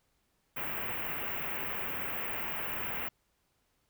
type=band-stop noise; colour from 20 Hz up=white; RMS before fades=-36 dBFS; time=0.56-3.09 s; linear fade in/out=10 ms; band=2800 to 16000 Hz; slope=48 dB/octave; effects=pink hiss -75 dBFS RMS until 3.89 s